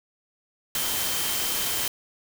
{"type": "tone in noise", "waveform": "sine", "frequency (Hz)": 3125, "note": "G7", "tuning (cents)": -6, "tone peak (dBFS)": -35, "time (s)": [0.75, 1.88], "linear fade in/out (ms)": 2, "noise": "white", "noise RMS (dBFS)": -27, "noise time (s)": [0.75, 1.88], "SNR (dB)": -11, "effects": []}